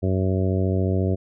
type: harmonic tone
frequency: 94.2 Hz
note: F#2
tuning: 32 cents sharp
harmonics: 1 / 2 / 3 / 4 / 5 / 6 / 7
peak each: -21 / -26 / -29 / -28 / -32 / -33 / -34 dBFS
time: 0.02-1.16 s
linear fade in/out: 20 ms
effects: none